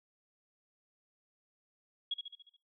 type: tone with echo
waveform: sine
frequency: 3322 Hz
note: G#7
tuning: in tune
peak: -31 dBFS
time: 2.11-2.14 s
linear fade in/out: 5 ms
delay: 71 ms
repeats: 6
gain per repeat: -5 dB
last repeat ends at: 2.566 s
effects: noise-tail reverb RT60 0.3 s tail -22 dB re dry